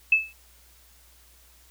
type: tone with exponential decay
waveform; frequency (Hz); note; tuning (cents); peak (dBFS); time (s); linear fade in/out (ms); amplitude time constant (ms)
sine; 2615; E7; -15; -12; 0.12-0.33; 5; 45
effects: added 60 Hz sine -57 dBFS peak until 1.7 s + white hiss -57 dBFS RMS until 1.7 s

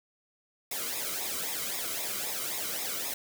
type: noise with flanger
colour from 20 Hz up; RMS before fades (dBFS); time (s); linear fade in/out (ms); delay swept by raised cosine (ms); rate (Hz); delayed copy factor
white; -34; 0.71-3.14; 5; 0.66 to 1.17; 3.8; -0.7
effects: none

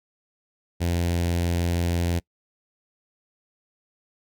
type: tone with notch filter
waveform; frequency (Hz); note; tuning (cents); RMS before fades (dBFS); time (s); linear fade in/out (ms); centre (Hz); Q
sawtooth; 86.2; F2; -22; -24; 0.8-2.2; 20; 1200; 1.3
effects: noise-tail reverb RT60 0.1 s tail -25 dB re dry

